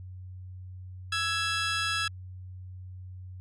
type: tone pair together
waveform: 20% pulse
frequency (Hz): 1324 / 1668.1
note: E6 / G#6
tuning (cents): +7 / +7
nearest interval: major third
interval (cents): 400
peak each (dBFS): -25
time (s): 1.12-2.08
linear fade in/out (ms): 5
effects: added 92 Hz sine -40 dBFS peak until 3.4 s + resampled to 22050 Hz